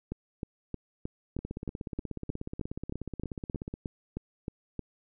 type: two click trains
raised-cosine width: 3 ms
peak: -21 / -23 dBFS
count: 16 / 40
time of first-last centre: 0.12-4.793 / 1.39-3.739 s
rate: 3.21 / 16.6 Hz
effects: none